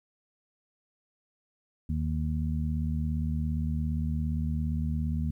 harmonic tone, 77.4 Hz, D#2, 9 cents flat, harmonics 1 / 2 / 3, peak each -29 / -32 / -34 dBFS, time 1.89-5.31 s, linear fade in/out 5 ms, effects 11-bit

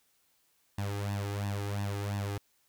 sawtooth tone with flanger, 101.1 Hz, G#2, 46 cents flat, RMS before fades -34 dBFS, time 0.78-2.38 s, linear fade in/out 5 ms, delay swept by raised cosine 1.1 to 2.5 ms, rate 2.9 Hz, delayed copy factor +0.75, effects white hiss -71 dBFS RMS until 2.68 s

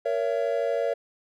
triangle chord, A# diminished, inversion none, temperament just, 466.2 / 559.4 / 671.3 Hz, A#4 / C#5 / E5, 0 / +16 / +31 cents, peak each -26 / -25 / -27 dBFS, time 0.05-0.94 s, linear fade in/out 10 ms, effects none

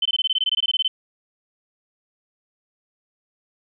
sine tone bursts, 3064 Hz, G7, 40 cents flat, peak -17 dBFS, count 16, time 0.02-0.88 s, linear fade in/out 5 ms, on 35 ms, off 20 ms, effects none

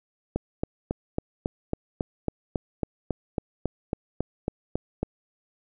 click train, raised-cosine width 2 ms, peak -12 dBFS, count 18, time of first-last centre 0.36-5.03 s, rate 3.64 Hz, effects none

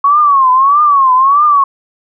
sine tone with vibrato, 1106 Hz, C#6, 4 cents flat, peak -5 dBFS, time 0.04-1.64 s, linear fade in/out 5 ms, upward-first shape triangle, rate 1.6 Hz, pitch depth 170 cents each way, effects none

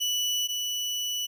30% pulse tone pair in turn, 2960 / 2960 Hz, F#7 / F#7, 0 / 0 cents, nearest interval unison, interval 0 cents, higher neither, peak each -22 / -25 dBFS, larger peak first, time 0-0.48 / 0.48-1.27 s, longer second, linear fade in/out 20 ms, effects none

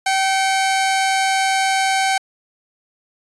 sawtooth tone pair together, 770.7 / 2180 Hz, G5 / C#7, -30 / -29 cents, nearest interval octave + tritone, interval 1801 cents, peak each -12 / -22 dBFS, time 0.06-2.18 s, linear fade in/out 5 ms, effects resampled to 24000 Hz

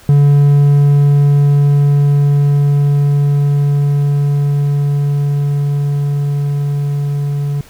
triangle tone with level ramp, 143.3 Hz, D3, 42 cents flat, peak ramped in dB -3 to -12 dBFS, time 0.09-7.61 s, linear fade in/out 2 ms, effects pink hiss -42 dBFS RMS until 7.69 s

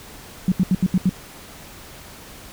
sine tone bursts, 185 Hz, F#3, in tune, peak -13 dBFS, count 6, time 0.48-1.094 s, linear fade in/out 2 ms, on 39 ms, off 76 ms, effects pink hiss -41 dBFS RMS until 2.52 s

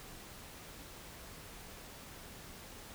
silence, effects pink hiss -51 dBFS RMS until 2.94 s

